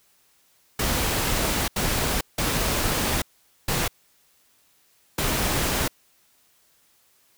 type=noise bursts at uneven times; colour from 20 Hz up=pink; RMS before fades=-24 dBFS; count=5; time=0.79-1.68 / 1.76-2.21 / 2.38-3.22 / 3.68-3.88 / 5.18-5.88 s; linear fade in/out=5 ms; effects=white hiss -62 dBFS RMS until 7.37 s